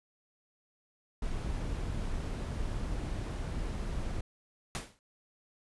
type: noise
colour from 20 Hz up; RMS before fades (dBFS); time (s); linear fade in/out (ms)
brown; -35; 1.22-4.21; 5
type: noise with exponential decay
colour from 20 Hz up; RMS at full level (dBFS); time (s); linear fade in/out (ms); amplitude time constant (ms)
pink; -34; 4.75-4.99; 0; 52
effects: resampled to 24000 Hz